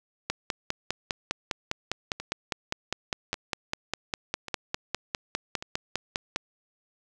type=two click trains; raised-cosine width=0.2 ms; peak=-10 / -19 dBFS; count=31 / 4; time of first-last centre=0.3-6.361 / 2.2-5.625 s; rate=4.95 / 0.876 Hz; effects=none